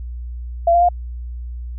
sine tone with pitch steps, 680 / 693.1 / 706.4 Hz, F5 / F5 / F5, -46 / -13 / +20 cents, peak -10 dBFS, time 0.67-0.889 s, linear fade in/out 5 ms, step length 73 ms, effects added 60 Hz sine -26 dBFS peak until 1.78 s

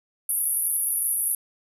pink band-pass noise, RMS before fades -25 dBFS, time 0.29-1.35 s, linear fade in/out 2 ms, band 10000 to 12000 Hz, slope 96 dB/octave, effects none

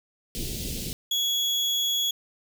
pink band-stop noise, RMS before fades -32 dBFS, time 0.35-0.93 s, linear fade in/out 0 ms, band 430 to 3000 Hz, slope 24 dB/octave
35% pulse tone, 3355 Hz, G#7, 17 cents sharp, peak -21 dBFS, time 1.11-2.11 s, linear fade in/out 5 ms
effects none

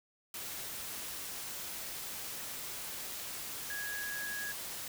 sine tone in noise, 1661.2 Hz, G#6, in tune, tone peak -38 dBFS, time 3.7-4.52 s, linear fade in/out 2 ms, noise white, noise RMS -42 dBFS, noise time 0.34-4.88 s, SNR +1 dB, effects none

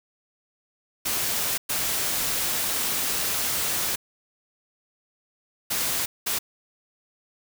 white noise bursts at uneven times, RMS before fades -26 dBFS, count 4, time 1.05-1.58 / 1.69-3.96 / 5.7-6.06 / 6.26-6.39 s, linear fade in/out 10 ms, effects none

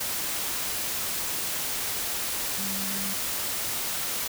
sine tone in noise, 196 Hz, G3, in tune, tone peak -36 dBFS, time 2.58-3.14 s, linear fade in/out 10 ms, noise white, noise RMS -30 dBFS, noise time 0-4.28 s, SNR -9 dB, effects none

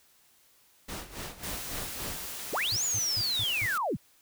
pink noise with tremolo, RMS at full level -37 dBFS, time 0.88-2.26 s, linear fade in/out 10 ms, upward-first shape sine, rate 3.6 Hz, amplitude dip 80%
white noise, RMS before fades -39 dBFS, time 1.43-3.78 s, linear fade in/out 5 ms
sine linear two-way sweep, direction up then down, 57.4 to 7040 to 57.4 Hz, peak -27 dBFS, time 2.52-3.97 s, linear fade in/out 20 ms, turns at 2.84 s
triangle tone bursts, 106.3 Hz, G#2, 41 cents sharp, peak -32 dBFS, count 5, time 2.72-3.66 s, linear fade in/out 0 ms, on 44 ms, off 180 ms
effects white hiss -63 dBFS RMS until 4.21 s

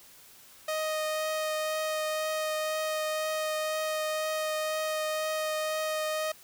sawtooth tone with vibrato, 622.3 Hz, D#5, in tune, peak -25 dBFS, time 0.68-6.32 s, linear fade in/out 5 ms, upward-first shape triangle, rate 2 Hz, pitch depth 10 cents each way, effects white hiss -54 dBFS RMS until 6.43 s

